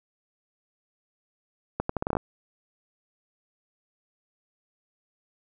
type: accelerating click train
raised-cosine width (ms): 1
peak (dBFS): -12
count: 9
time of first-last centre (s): 1.8-2.169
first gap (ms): 94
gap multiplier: 0.78
effects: none